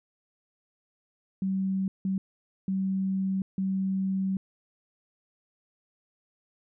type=tone bursts at uneven times; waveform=sine; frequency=191.4 Hz; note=G3; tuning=41 cents flat; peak=-25 dBFS; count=4; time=1.42-1.88 / 2.05-2.18 / 2.68-3.42 / 3.58-4.37 s; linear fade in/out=2 ms; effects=none